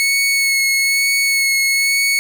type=tone with vibrato; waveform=sawtooth; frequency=2200 Hz; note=C#7; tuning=14 cents flat; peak=-10 dBFS; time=0-2.19 s; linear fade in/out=0 ms; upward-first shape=sine; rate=1.1 Hz; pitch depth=16 cents each way; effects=none